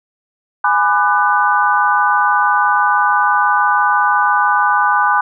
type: chord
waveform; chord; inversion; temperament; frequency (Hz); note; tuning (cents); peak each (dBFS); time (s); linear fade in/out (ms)
sine; G# half-diminished seventh; none; just; 830.6 / 996.7 / 1196.1 / 1495.1; G#5 / B5 / D6 / F#6; 0 / +16 / +31 / +18; -16; 0.64-5.21; 5
effects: none